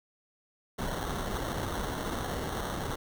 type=noise with sample-and-hold; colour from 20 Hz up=pink; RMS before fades=-34 dBFS; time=0.78-2.96 s; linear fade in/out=10 ms; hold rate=2450 Hz; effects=none